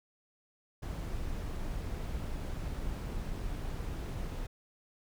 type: noise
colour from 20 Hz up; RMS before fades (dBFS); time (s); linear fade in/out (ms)
brown; -37; 0.82-4.47; 10
effects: none